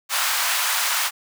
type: high-pass noise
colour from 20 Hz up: pink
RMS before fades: -22 dBFS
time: 0.09-1.11 s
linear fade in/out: 50 ms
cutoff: 920 Hz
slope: 24 dB/octave
effects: none